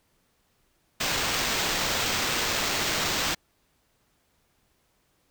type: noise with sample-and-hold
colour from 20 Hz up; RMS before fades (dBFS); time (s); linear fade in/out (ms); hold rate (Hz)
violet; -27; 1-3.35; 10; 11025
effects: pink hiss -69 dBFS RMS until 5.3 s